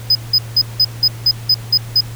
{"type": "tone bursts", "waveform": "triangle", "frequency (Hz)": 5020, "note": "D#8", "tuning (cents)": 15, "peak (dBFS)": -7, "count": 9, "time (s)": [0.1, 2.008], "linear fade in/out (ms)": 5, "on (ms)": 52, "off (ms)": 180, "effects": ["added 115 Hz sine -27 dBFS peak until 2.15 s", "pink hiss -37 dBFS RMS until 2.15 s"]}